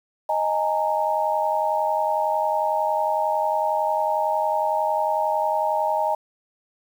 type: chord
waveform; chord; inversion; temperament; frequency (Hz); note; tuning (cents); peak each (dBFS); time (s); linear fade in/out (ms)
sine; D# suspended fourth; none; equal with one note detuned; 622.3 / 830.6 / 921.6; D#5 / G#5 / A#5; 0 / 0 / -20; -24; 0.29-6.15; 5
effects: 8-bit